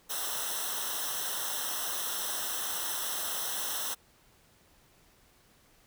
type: noise with comb filter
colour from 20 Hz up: white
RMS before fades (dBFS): -34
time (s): 0.09-3.95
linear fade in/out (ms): 20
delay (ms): 0.43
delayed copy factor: -1
effects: pink hiss -63 dBFS RMS until 5.86 s